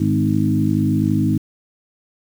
harmonic tone with a mistuned harmonic, 51.91 Hz, G#1, in tune, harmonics 2 / 3 / 4 / 5 / 6, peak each -21 / -21 / -21 / -21 / -21 dBFS, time 0-1.38 s, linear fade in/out 5 ms, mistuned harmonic 4, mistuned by +23 cents, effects 7-bit

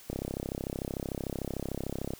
click train, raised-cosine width 2 ms, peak -20 dBFS, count 69, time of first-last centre 0.1-2.136 s, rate 33.4 Hz, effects white hiss -53 dBFS RMS until 2.19 s

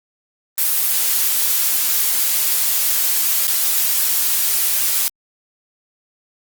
blue noise with dropouts, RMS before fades -17 dBFS, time 0.58-5.08 s, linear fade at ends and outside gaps 0 ms, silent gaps 3.47-3.48 s, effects Opus 32 kbps

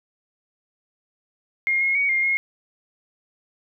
sine tone with pitch steps, 2132 / 2157 / 2244 / 2120 / 2153 Hz, C7 / C#7 / C#7 / C7 / C7, +32 / -48 / +21 / +22 / +49 cents, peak -18 dBFS, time 1.67-2.37 s, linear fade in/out 0 ms, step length 140 ms, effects none

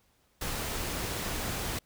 pink noise, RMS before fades -34 dBFS, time 0.41-1.79 s, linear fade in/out 5 ms, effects pink hiss -69 dBFS RMS until 1.85 s

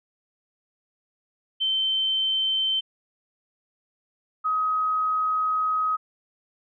sine tone pair in turn, 3096 / 1263.9 Hz, G7 / D#6, -22 / +27 cents, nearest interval octave + major third, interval 1551 cents, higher first, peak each -21 dBFS, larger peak neither, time 1.6-2.81 / 4.44-5.97 s, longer second, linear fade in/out 20 ms, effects none

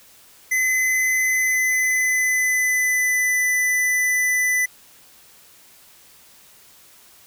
square tone with pitch glide, 2031 to 1997.3 Hz, B6 to B6, +48 to +19 cents, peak -18 dBFS, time 0.51-4.66 s, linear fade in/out 10 ms, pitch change -29 cents, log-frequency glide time 1.25-3.42 s, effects white hiss -50 dBFS RMS until 7.26 s

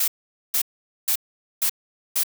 blue noise bursts, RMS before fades -21 dBFS, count 5, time 0-2.235 s, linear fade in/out 5 ms, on 79 ms, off 460 ms, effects none

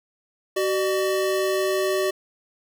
square tone pair together, 378.5 / 602.1 Hz, F#4 / D5, +39 / +43 cents, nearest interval minor sixth, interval 804 cents, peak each -23 / -26 dBFS, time 0.56-2.11 s, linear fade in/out 10 ms, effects none

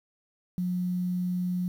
sine tone, 180 Hz, F#3, 47 cents flat, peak -26 dBFS, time 0.58-1.68 s, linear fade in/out 0 ms, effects 9-bit

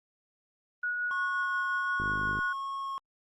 sine tone with tremolo, 1458 Hz, F#6, 26 cents flat, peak -28 dBFS, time 0.83-2.53 s, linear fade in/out 5 ms, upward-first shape sine, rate 5.7 Hz, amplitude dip 25%
triangle tone with vibrato, 1089 Hz, C#6, 31 cents flat, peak -31 dBFS, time 1.11-2.98 s, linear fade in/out 0 ms, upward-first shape sine, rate 1.4 Hz, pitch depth 8 cents each way
click train, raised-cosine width 3 ms, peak -26 dBFS, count 21, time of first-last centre 2-2.39 s, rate 51.3 Hz
effects Opus 32 kbps

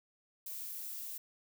violet noise, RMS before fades -43 dBFS, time 0.46-1.18 s, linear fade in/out 5 ms, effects none

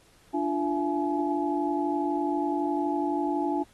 sine tone cluster, 294 / 346 / 676 / 848 Hz, D4 / F4 / E5 / G#5, +2 / -16 / +43 / +36 cents, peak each -28 / -30 / -36 / -30 dBFS, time 0.33-3.64 s, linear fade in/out 20 ms, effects pink hiss -60 dBFS RMS until 3.73 s + AAC 32 kbps

